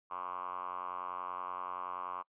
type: tone with band-pass filter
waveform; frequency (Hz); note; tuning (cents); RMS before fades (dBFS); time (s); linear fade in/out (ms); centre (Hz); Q
5% pulse; 90.5; F#2; -38; -41; 0.1-2.23; 20; 1100; 6.9
effects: noise-tail reverb RT60 0.1 s tail -25 dB re dry + resampled to 8000 Hz